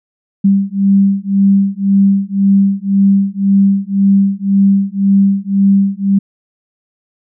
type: beating tone pair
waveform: sine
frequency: 196 / 197.9 Hz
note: G3 / G3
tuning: 0 / +17 cents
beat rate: 1.9 Hz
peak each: -11 dBFS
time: 0.44-6.19 s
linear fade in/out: 10 ms
effects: none